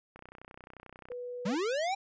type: click train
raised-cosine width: 0.5 ms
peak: -33 dBFS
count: 31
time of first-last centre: 0.16-1.118 s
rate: 31.3 Hz
type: tone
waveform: sine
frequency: 491.1 Hz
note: B4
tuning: 10 cents flat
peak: -37 dBFS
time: 1.1-1.55 s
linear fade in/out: 5 ms
type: linear sweep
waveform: square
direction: up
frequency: 168.7 to 803 Hz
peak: -30 dBFS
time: 1.45-1.95 s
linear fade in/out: 10 ms
effects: resampled to 16000 Hz